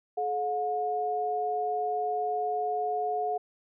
sine tone pair together, 428.1 / 720 Hz, A4 / F#5, -47 / -47 cents, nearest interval major sixth, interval 900 cents, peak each -32 / -28 dBFS, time 0.17-3.38 s, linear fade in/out 10 ms, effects none

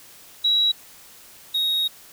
sine / triangle tone pair in turn, 3881 / 3766 Hz, B7 / A#7, -31 / +17 cents, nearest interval minor second, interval 52 cents, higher first, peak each -16 / -18 dBFS, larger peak first, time 0.44-0.72 / 1.54-1.88 s, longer second, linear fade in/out 10 ms, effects white hiss -47 dBFS RMS until 2.12 s

